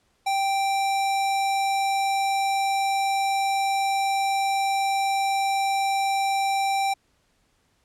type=tone; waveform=square; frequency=784 Hz; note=G5; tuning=in tune; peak=-22 dBFS; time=0.26-6.94 s; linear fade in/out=10 ms; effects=pink hiss -67 dBFS RMS until 7.84 s + low-pass 10000 Hz 12 dB/octave